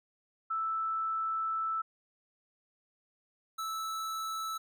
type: tone pair in turn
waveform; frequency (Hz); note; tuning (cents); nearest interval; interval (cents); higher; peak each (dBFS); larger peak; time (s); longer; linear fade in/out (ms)
sine / square; 1318.5 / 1312.4; E6 / E6; 0 / -8; unison; 8; first; -30 / -35; first; 0.5-1.82 / 3.58-4.58; first; 10
effects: none